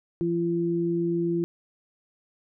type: tone pair together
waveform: sine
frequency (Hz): 170 / 340.9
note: F3 / F4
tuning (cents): -46 / -42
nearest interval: octave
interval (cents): 1204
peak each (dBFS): -28 / -24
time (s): 0.21-1.44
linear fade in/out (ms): 0
effects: none